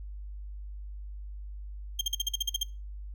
30% pulse tone bursts, 3200 Hz, G7, 35 cents sharp, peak -22 dBFS, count 10, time 1.99-2.633 s, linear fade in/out 5 ms, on 22 ms, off 47 ms, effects noise-tail reverb RT60 0.3 s tail -22 dB re dry + added 50 Hz sine -38 dBFS peak until 3.14 s

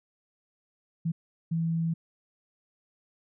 sine tone bursts at uneven times, 164.81 Hz, E3, in tune, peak -25 dBFS, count 2, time 1.05-1.12 / 1.51-1.94 s, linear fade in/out 10 ms, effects none

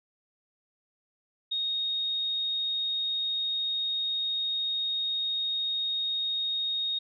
sine tone, 3727 Hz, A#7, 1 cent flat, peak -27 dBFS, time 1.51-6.99 s, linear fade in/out 10 ms, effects none

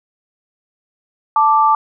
sine tone pair together, 880 / 1174.7 Hz, A5 / D6, 0 / 0 cents, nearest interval perfect fourth, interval 500 cents, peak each -12 dBFS, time 1.36-1.75 s, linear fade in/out 2 ms, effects none

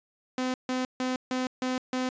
sawtooth tone bursts, 255.5 Hz, C4, 41 cents flat, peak -23 dBFS, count 6, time 0.38-2.09 s, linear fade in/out 2 ms, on 160 ms, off 150 ms, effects resampled to 16000 Hz

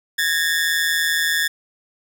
sawtooth ring-modulated tone, 1743 Hz, A6, 17 cents flat, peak -11 dBFS, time 0.18-1.48 s, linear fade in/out 10 ms, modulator 80.3 Hz, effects none

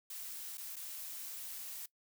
blue noise with dropouts, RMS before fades -45 dBFS, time 0.1-1.86 s, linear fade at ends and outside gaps 5 ms, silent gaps 0.573-0.579 / 0.759-0.764 s, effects noise-tail reverb RT60 0.1 s tail -20 dB re dry

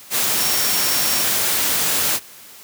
sine tone in noise, 5530 Hz, F8, 18 cents flat, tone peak -25 dBFS, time 0.35-1.26 s, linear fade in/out 50 ms, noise white, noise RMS -19 dBFS, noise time 0.1-2.2 s, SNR -9 dB, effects white hiss -42 dBFS RMS until 2.63 s + high-pass 100 Hz 12 dB/octave

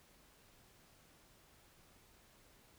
silence, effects pink hiss -66 dBFS RMS until 2.78 s

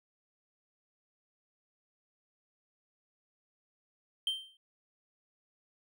triangle tone with exponential decay, 3136 Hz, G7, in tune, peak -25 dBFS, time 4.27-4.57 s, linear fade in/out 2 ms, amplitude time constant 65 ms, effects none

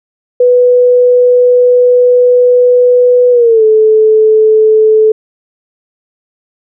sine tone with pitch glide, 493.9 to 435 Hz, B4 to A4, 0 to -20 cents, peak -3 dBFS, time 0.4-5.12 s, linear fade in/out 5 ms, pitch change -220 cents, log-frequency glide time 3.31-3.64 s, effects none

